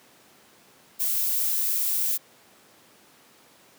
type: noise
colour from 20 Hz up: violet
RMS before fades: -25 dBFS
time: 0.99-2.18 s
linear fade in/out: 20 ms
effects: pink hiss -55 dBFS RMS until 3.78 s + high-pass 200 Hz 12 dB/octave